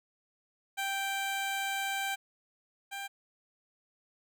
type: tone pair in turn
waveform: 15% pulse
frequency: 784 / 791.7 Hz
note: G5 / G5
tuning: 0 / +17 cents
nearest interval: unison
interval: 17 cents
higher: second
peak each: -25 / -31 dBFS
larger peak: first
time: 0.77-2.16 / 2.91-3.08 s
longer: first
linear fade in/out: 20 ms
effects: none